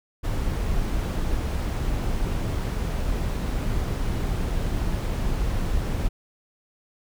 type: noise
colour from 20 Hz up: brown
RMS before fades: -25 dBFS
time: 0.23-6.09 s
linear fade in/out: 20 ms
effects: none